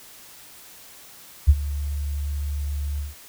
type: tone with ADSR envelope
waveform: sine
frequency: 72.1 Hz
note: D2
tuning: 31 cents flat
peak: -7 dBFS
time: 1.47-3.15 s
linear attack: 23 ms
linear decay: 48 ms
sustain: -17 dB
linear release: 160 ms
effects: white hiss -46 dBFS RMS until 3.28 s